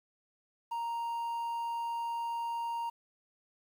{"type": "tone", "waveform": "triangle", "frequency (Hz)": 932.3, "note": "A#5", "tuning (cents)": 0, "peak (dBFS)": -31, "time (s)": [0.71, 2.9], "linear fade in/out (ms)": 10, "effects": ["10-bit"]}